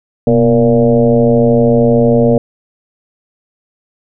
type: tone with frequency modulation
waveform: sine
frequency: 353.7 Hz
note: F4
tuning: 22 cents sharp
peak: -6 dBFS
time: 0.27-2.38 s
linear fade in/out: 2 ms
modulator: 113 Hz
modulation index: 2.2
effects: none